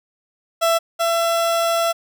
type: tone pair in turn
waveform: 30% pulse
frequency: 666 / 671.8 Hz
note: E5 / E5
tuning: +18 / +33 cents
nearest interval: unison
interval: 15 cents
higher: second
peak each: -12 / -14 dBFS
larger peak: first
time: 0.61-0.79 / 0.99-1.93 s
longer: second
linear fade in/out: 20 ms
effects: none